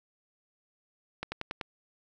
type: slowing click train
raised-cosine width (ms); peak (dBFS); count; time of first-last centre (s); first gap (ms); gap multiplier
0.3; -18; 5; 1.23-1.612; 90; 1.04
effects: none